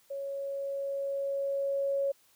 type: tone with level ramp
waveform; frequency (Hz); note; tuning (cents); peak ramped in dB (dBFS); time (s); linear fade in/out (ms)
sine; 554; C#5; -1; -34 to -26; 0.1-2.12; 10
effects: white hiss -65 dBFS RMS until 2.35 s + high-pass 60 Hz 12 dB/octave